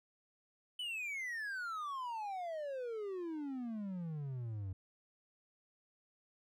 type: exponential sweep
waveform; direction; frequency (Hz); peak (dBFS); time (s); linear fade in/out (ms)
triangle; down; 3035 to 91.7; -37; 0.79-4.73; 5
effects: none